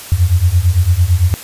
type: beating tone pair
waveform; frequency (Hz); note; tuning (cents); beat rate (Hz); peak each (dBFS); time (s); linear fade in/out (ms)
sine; 83.5 / 92.4; E2 / F#2; +23 / -2; 8.9; -12 / -11; 0.12-1.34; 0
effects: white hiss -31 dBFS RMS until 1.43 s + resampled to 32000 Hz